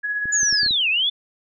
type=tone with tremolo; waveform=sine; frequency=1678 Hz; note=G#6; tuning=17 cents sharp; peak=-20 dBFS; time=0.03-0.68 s; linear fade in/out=20 ms; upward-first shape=sine; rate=16 Hz; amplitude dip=40%
type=clicks; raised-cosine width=3 ms; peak=-24 dBFS; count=6; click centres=0.256 / 0.431 / 0.527 / 0.632 / 0.663 / 0.709 s
type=linear two-way sweep; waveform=sine; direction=down then up; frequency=7040 to 2452 to 3541 Hz; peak=-17 dBFS; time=0.32-1.1 s; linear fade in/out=10 ms; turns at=0.89 s
effects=none